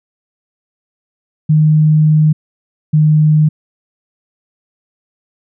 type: tone pair in turn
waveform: sine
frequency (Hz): 154.1 / 153.35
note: D#3 / D#3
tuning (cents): -16 / -25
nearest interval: unison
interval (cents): 9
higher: first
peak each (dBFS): -6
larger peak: neither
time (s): 1.49-2.33 / 2.93-3.49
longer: first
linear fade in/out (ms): 10
effects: none